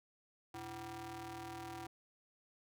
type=ring-modulated tone; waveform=sawtooth; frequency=210.9 Hz; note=G#3; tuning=27 cents sharp; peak=-38 dBFS; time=0.54-1.87 s; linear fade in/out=5 ms; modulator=547 Hz; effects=none